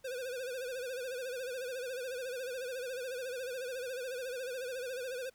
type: tone with vibrato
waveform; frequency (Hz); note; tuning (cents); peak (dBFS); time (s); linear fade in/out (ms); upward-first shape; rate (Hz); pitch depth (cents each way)
square; 507; B4; +45; -38; 0.04-5.3; 10; sine; 14; 94
effects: pink hiss -69 dBFS RMS until 5.34 s